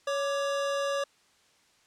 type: tone pair together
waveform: square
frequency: 559 / 1177.3 Hz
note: C#5 / D6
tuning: +14 / +4 cents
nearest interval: octave + minor second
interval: 1290 cents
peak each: -29 / -35 dBFS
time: 0.07-1.04 s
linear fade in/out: 5 ms
effects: white hiss -64 dBFS RMS until 1.86 s + low-pass 7000 Hz 12 dB/octave